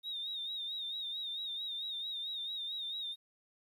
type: tone with vibrato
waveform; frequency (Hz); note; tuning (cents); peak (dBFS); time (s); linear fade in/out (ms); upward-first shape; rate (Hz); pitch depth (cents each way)
triangle; 3713; A#7; -8; -34; 0.03-3.16; 50; sine; 4.5; 71
effects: tanh soft clip ceiling -35 dBFS + 12-bit